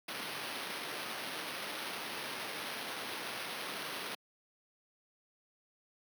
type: noise with sample-and-hold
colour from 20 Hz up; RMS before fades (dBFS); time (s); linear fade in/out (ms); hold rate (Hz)
violet; -41; 0.08-4.15; 5; 7350
effects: high-pass 200 Hz 12 dB/octave